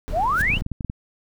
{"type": "noise", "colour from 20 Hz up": "brown", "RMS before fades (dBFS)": -29, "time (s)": [0.08, 0.61], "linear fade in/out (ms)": 0}
{"type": "exponential sweep", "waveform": "sine", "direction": "up", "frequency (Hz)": [570, 3136], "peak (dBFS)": -18, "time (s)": [0.12, 0.59], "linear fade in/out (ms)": 50}
{"type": "noise with exponential growth", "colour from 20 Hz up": "white", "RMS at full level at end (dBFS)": -30, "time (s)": [0.29, 0.42], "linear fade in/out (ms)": 5, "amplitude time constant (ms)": 28}
{"type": "clicks", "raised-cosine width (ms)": 5, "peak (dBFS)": -15, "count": 10, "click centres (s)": [0.409, 0.502, 0.537, 0.571, 0.62, 0.664, 0.717, 0.808, 0.847, 0.899]}
{"effects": []}